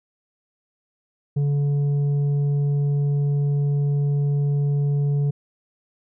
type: tone with tanh clipping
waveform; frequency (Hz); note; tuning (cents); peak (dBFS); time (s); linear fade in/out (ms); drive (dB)
sine; 143.3; D3; -42; -19; 1.36-5.31; 10; 5
effects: none